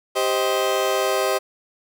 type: chord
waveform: 30% pulse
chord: C minor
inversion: second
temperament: just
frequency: 392.4 / 523.3 / 627.9 Hz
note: G4 / C5 / Eb5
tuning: +2 / 0 / +16 cents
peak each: -21 dBFS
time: 0.15-1.39 s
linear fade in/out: 20 ms
effects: none